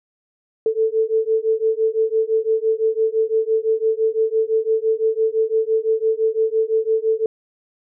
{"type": "beating tone pair", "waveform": "sine", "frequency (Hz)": [439.9, 445.8], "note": ["A4", "A4"], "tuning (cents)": [0, 23], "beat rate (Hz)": 5.9, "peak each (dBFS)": -19, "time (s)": [0.66, 7.26], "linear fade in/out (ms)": 2, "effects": []}